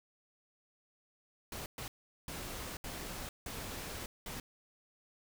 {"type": "noise bursts at uneven times", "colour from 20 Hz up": "pink", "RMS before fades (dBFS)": -43, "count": 6, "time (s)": [[1.52, 1.66], [1.78, 1.88], [2.28, 2.77], [2.84, 3.29], [3.46, 4.06], [4.26, 4.4]], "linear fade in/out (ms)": 2, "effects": []}